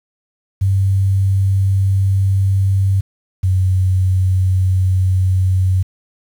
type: tone pair in turn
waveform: sine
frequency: 97 / 93.36 Hz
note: G2 / F#2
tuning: -18 / +16 cents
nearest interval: minor second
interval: 66 cents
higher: first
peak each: -11 dBFS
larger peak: neither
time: 0.61-3.01 / 3.43-5.83 s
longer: neither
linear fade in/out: 10 ms
effects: 7-bit